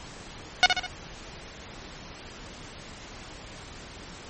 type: tone with echo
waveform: 10% pulse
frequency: 731 Hz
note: F#5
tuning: 21 cents flat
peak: -5 dBFS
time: 0.63-0.66 s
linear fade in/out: 0 ms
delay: 68 ms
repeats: 3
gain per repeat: -6 dB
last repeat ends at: 0.864 s
effects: pink hiss -43 dBFS RMS until 4.29 s + MP3 32 kbps